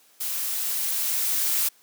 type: noise with level ramp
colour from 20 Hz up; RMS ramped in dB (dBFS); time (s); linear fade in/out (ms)
blue; -29 to -23; 0.2-1.69; 10
effects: white hiss -58 dBFS RMS until 1.82 s + high-pass 200 Hz 12 dB/octave

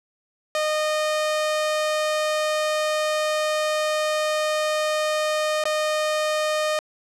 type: tone with dropouts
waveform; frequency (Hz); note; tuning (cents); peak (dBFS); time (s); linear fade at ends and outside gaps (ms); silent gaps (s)
sawtooth; 614; D#5; -23; -17; 0.55-6.79; 1; 5.639-5.654
effects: low-pass 9000 Hz 12 dB/octave

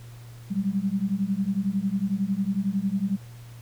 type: beating tone pair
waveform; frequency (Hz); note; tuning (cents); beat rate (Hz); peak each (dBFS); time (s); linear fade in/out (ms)
sine; 190.3 / 201.3; F#3 / G3; +49 / +46; 11; -26; 0.5-3.17; 20
effects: added 118 Hz sine -41 dBFS peak until 3.61 s + pink hiss -53 dBFS RMS until 3.61 s

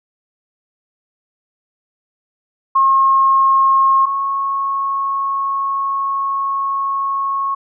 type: tone pair in turn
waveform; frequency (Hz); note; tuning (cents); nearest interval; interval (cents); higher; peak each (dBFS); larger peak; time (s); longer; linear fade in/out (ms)
sine; 1078 / 1096.8; C#6 / C#6; -49 / -19; unison; 30; second; -9 / -16; first; 2.75-4.06 / 4.06-7.55; second; 10
effects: none

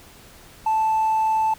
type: tone with hard clipping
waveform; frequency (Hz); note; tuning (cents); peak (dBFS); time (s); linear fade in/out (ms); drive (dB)
triangle; 878; A5; -4; -17; 0.66-1.54; 5; 2
effects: pink hiss -47 dBFS RMS until 1.58 s

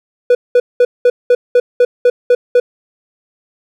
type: tone bursts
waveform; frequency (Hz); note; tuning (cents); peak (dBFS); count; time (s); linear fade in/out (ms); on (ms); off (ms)
triangle; 490.8; B4; -11; -3; 10; 0.3-2.6; 5; 50; 200
effects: none

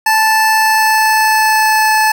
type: tone with pitch glide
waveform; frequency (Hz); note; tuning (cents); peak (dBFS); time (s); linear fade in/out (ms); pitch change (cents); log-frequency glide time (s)
25% pulse; 877 to 867.9; A5 to A5; -6 to -24; -5; 0.06-2.12; 5; -18; 0.54-1.94
effects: none

